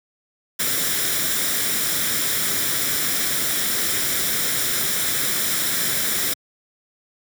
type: noise with comb filter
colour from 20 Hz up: white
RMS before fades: -22 dBFS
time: 0.59-6.34 s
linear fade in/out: 10 ms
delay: 0.55 ms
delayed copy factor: +0.55
effects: high-pass 100 Hz 12 dB/octave